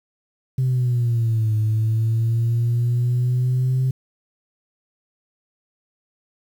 sine exponential two-way sweep, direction down then up, 130.81 to 107.8 to 130.81 Hz, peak -15 dBFS, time 0.58-3.91 s, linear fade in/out 5 ms, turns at 1.55 s, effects tanh soft clip ceiling -14 dBFS + 8-bit

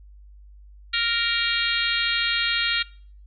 harmonic tone, 466.2 Hz, A#4, in tune, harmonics 3 / 4 / 5 / 6 / 7 / 8 / 9, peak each -29 / -29 / -29 / -29 / -29 / -29 / -29 dBFS, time 0.93-2.83 s, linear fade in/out 10 ms, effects noise-tail reverb RT60 0.5 s tail -22 dB re dry + added 50 Hz sine -44 dBFS peak until 3.26 s

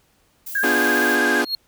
violet noise, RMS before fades -32 dBFS, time 0.46-1.16 s, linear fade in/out 10 ms
sine tone with vibrato, 1610 Hz, G6, 46 cents sharp, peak -18 dBFS, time 0.55-1.42 s, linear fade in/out 5 ms, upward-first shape sine, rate 15 Hz, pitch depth 44 cents each way
sawtooth chord, B diminished seventh, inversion none, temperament equal, 246.9 / 293.7 / 349.2 / 415.3 Hz, B3 / D4 / F4 / Ab4, 0 / 0 / 0 / 0 cents, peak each -21 dBFS, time 0.63-1.45 s, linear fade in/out 10 ms
triangle tone with exponential growth, 4284 Hz, C8, 40 cents sharp, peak -16 dBFS, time 1.35-1.55 s, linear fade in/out 2 ms, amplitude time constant 43 ms
effects pink hiss -61 dBFS RMS until 1.67 s

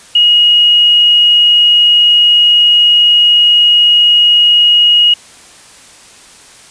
sine tone, 2886 Hz, F#7, 44 cents flat, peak -4 dBFS, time 0.15-5.14 s, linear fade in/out 5 ms, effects white hiss -38 dBFS RMS until 6.7 s + resampled to 22050 Hz

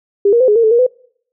sine tone with pitch steps, 402.4 / 470.7 / 513 / 418.8 / 462.4 / 437.1 / 472.1 / 504 Hz, G4 / A#4 / C5 / G#4 / A#4 / A4 / A#4 / B4, +45 / +17 / -34 / +15 / -14 / -11 / +22 / +35 cents, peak -7 dBFS, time 0.25-0.866 s, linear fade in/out 5 ms, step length 77 ms, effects noise-tail reverb RT60 0.6 s tail -25 dB re dry

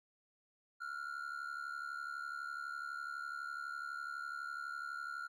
triangle ring-modulated tone, 1400 Hz, F6, 4 cents sharp, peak -36 dBFS, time 0.8-5.28 s, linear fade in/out 20 ms, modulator 36 Hz, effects none

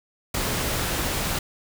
pink noise, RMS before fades -26 dBFS, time 0.34-1.39 s, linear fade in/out 5 ms, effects none

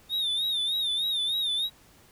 triangle tone with vibrato, 3657 Hz, A#7, 34 cents flat, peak -24 dBFS, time 0.09-1.7 s, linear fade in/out 50 ms, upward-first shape sine, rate 3.3 Hz, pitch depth 87 cents each way, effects pink hiss -57 dBFS RMS until 2.11 s

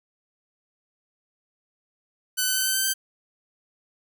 5% pulse tone with pitch steps, 1504 / 1514.5 / 1525 / 1535.6 / 1546.3 / 1557 Hz, F#6 / F#6 / G6 / G6 / G6 / G6, +28 / +40 / -48 / -36 / -24 / -12 cents, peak -11 dBFS, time 2.37-2.94 s, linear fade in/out 20 ms, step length 95 ms, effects none

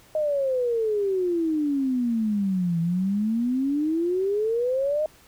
sine exponential two-way sweep, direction down then up, 626 to 164.81 to 626 Hz, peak -21 dBFS, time 0.15-5.06 s, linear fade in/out 2 ms, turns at 2.8 s, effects pink hiss -54 dBFS RMS until 5.27 s

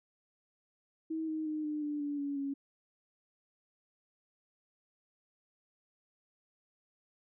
sine tone with pitch steps, 320 / 313.6 / 307.3 / 301.2 / 295.1 / 289.2 / 283.4 / 277.8 Hz, D#4 / D#4 / D#4 / D4 / D4 / D4 / C#4 / C#4, +49 / +14 / -21 / +44 / +8 / -27 / +38 / +4 cents, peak -33 dBFS, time 1.1-2.54 s, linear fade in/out 10 ms, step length 180 ms, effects none

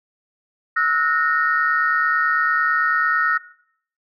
sine tone cluster, 1304 / 1453 / 1846 Hz, E6 / F#6 / A#6, -19 / -32 / -17 cents, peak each -20 dBFS, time 0.76-3.38 s, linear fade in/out 10 ms, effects noise-tail reverb RT60 0.6 s tail -17 dB re dry + tanh soft clip ceiling -6 dBFS

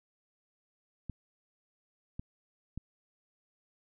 clicks, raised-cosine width 5 ms, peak -26 dBFS, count 3, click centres 1.097 / 2.195 / 2.776 s, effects none

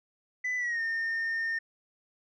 sine tone with pitch glide, 1998 to 1821.6 Hz, B6 to A#6, +20 to -40 cents, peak -26 dBFS, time 0.44-1.59 s, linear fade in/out 10 ms, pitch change -160 cents, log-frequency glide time 0.57-0.81 s, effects tanh soft clip ceiling -27 dBFS

